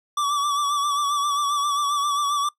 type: tone with vibrato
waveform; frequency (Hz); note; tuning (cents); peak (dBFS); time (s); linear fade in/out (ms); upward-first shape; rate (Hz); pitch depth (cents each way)
square; 1154; D6; -31; -21; 0.17-2.49; 5; sine; 7.5; 46
effects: noise-tail reverb RT60 0.1 s tail -20 dB re dry + low-pass 10000 Hz 12 dB/octave